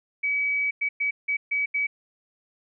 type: tone bursts at uneven times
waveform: sine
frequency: 2278 Hz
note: C#7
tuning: 47 cents sharp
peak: -22 dBFS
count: 6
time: 0.23-0.71 / 0.81-0.89 / 1-1.11 / 1.28-1.37 / 1.51-1.66 / 1.74-1.87 s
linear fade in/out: 10 ms
effects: none